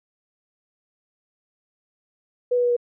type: tone with pitch steps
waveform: sine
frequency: 492.5 / 488.8 / 485.2 / 481.5 Hz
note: B4 / B4 / B4 / B4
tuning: -5 / -18 / -31 / -44 cents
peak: -17 dBFS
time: 2.51-2.766 s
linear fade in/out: 10 ms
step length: 64 ms
effects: none